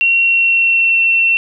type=tone with pitch glide; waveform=sine; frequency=2736 to 2706 Hz; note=F7 to E7; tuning=-36 to +45 cents; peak=-9 dBFS; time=0.01-1.37 s; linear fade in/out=0 ms; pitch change=-19 cents; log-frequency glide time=0.19-0.99 s; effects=none